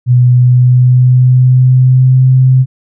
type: tone with pitch glide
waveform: sine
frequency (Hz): 124 to 129.71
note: B2 to C3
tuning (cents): +7 to -15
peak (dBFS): -3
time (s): 0.06-2.66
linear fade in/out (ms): 50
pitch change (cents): +78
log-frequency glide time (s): 0.27-2.27
effects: none